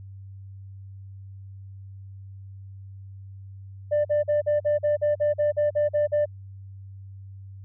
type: tone bursts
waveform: sine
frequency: 593 Hz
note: D5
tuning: 17 cents sharp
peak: -17 dBFS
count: 13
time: 3.91-6.258 s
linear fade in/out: 20 ms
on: 140 ms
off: 44 ms
effects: tanh soft clip ceiling -17 dBFS + added 97 Hz sine -39 dBFS peak until 7.64 s